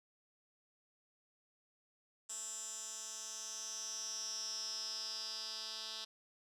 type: tone with band-pass filter sweep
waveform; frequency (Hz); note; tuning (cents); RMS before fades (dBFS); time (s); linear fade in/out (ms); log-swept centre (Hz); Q
10% pulse; 220; A3; 0; -44; 2.29-6.05; 10; 7500 to 4400; 7.7
effects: none